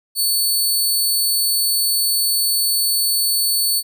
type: tone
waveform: 15% pulse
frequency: 4460 Hz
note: C#8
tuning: 10 cents sharp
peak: -9 dBFS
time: 0.15-3.83 s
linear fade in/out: 50 ms
effects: none